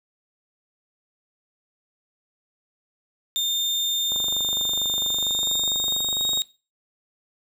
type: tone with pitch glide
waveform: 35% pulse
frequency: 3622 to 3743 Hz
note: A7 to A#7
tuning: +49 to +6 cents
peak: -20 dBFS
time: 3.36-6.42 s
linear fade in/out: 0 ms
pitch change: +57 cents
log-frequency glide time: 5.05-6.31 s
type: click train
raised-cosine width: 1 ms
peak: -23 dBFS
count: 56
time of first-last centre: 4.12-6.374 s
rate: 24.4 Hz
effects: noise-tail reverb RT60 0.3 s tail -18 dB re dry